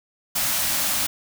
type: band-stop noise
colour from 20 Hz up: white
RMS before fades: -23 dBFS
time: 0.35-1.07 s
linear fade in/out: 10 ms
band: 330 to 530 Hz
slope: 96 dB/octave
effects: none